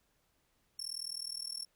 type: tone with amplitude modulation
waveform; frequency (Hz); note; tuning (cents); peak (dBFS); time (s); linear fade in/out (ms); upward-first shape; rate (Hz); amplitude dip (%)
30% pulse; 5420; E8; +47; -31; 0.79-1.65; 5; sine; 39.7; 100
effects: pink hiss -75 dBFS RMS until 1.75 s